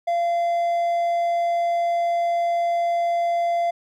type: tone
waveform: triangle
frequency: 687 Hz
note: F5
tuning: 29 cents flat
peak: -17 dBFS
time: 0.07-3.71 s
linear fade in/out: 10 ms
effects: none